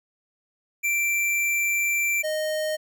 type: tone pair in turn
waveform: square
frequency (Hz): 2349 / 618.9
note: D7 / D#5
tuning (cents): 0 / -9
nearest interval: octave + major seventh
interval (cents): 2309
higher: first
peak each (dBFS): -22 / -25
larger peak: first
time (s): 0.83-2.23 / 2.23-2.77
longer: first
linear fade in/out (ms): 20
effects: none